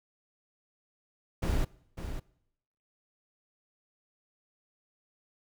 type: noise with echo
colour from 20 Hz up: brown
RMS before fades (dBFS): -28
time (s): 1.42-1.65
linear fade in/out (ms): 10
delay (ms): 550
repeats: 1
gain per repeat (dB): -9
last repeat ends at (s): 2.2
effects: noise-tail reverb RT60 0.8 s tail -23 dB re dry